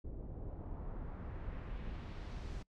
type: noise with low-pass filter sweep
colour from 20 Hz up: brown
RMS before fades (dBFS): -44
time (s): 0.04-2.63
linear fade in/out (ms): 10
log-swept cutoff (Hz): 440 to 6500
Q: 1.1
effects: noise-tail reverb RT60 0.1 s tail -24 dB re dry